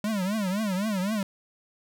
square tone with vibrato, 200.5 Hz, G3, 39 cents sharp, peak -26 dBFS, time 0.04-1.23 s, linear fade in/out 2 ms, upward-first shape triangle, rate 3.9 Hz, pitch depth 210 cents each way, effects none

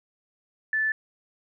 sine tone, 1750 Hz, A6, 10 cents flat, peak -22 dBFS, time 0.73-0.92 s, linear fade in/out 2 ms, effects none

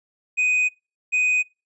triangle tone pair in turn, 2497 / 2497 Hz, D#7 / D#7, +6 / +6 cents, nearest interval unison, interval 0 cents, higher neither, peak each -16 dBFS, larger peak neither, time 0.37-0.69 / 1.12-1.43 s, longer first, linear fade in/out 20 ms, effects noise-tail reverb RT60 0.3 s tail -25 dB re dry + resampled to 22050 Hz

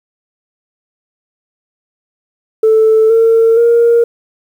sine tone with pitch steps, 440 / 453.9 / 468.3 Hz, A4 / A#4 / A#4, 0 / -46 / +8 cents, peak -4 dBFS, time 2.63-4.04 s, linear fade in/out 5 ms, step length 470 ms, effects tanh soft clip ceiling -2 dBFS + 7-bit

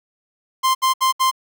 45% pulse tone bursts, 1046.5 Hz, C6, in tune, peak -14 dBFS, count 4, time 0.63-1.314 s, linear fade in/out 20 ms, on 120 ms, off 68 ms, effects none

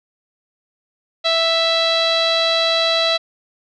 sawtooth tone with low-pass filter, 659.3 Hz, E5, in tune, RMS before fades -17 dBFS, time 1.24-3.18 s, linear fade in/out 20 ms, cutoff 3900 Hz, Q 7.2, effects none

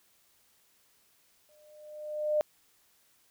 sine tone with exponential growth, 604 Hz, D5, 48 cents sharp, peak -22 dBFS, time 1.49-2.41 s, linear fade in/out 0 ms, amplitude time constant 200 ms, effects white hiss -67 dBFS RMS until 3.3 s

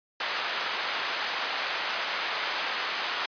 pink band-pass noise, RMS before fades -31 dBFS, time 0.2-3.26 s, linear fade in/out 5 ms, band 930 to 4300 Hz, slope 12 dB/octave, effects resampled to 11025 Hz

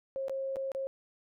sine tone with dropouts, 538 Hz, C5, 48 cents sharp, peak -32 dBFS, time 0.16-0.87 s, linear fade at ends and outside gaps 0 ms, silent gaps 0.283-0.296 / 0.559-0.567 / 0.718-0.749 s, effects none

